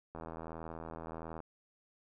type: click train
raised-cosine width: 1 ms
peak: -30 dBFS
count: 103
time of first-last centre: 0.15-1.403 s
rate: 81.4 Hz
effects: none